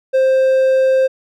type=tone; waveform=triangle; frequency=526 Hz; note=C5; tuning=9 cents sharp; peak=-8 dBFS; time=0.13-1.08 s; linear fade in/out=20 ms; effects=none